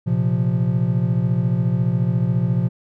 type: chord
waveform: triangle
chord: Bb suspended second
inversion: none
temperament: equal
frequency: 116.54 / 130.81 / 174.61 Hz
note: Bb2 / C3 / F3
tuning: 0 / 0 / 0 cents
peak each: -19 dBFS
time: 0.06-2.69 s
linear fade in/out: 20 ms
effects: none